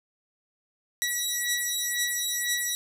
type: beating tone pair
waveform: 10% pulse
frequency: 1936 / 1938 Hz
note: B6 / B6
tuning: -35 / -33 cents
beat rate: 2 Hz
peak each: -20 dBFS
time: 1.02-2.75 s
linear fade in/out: 0 ms
effects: none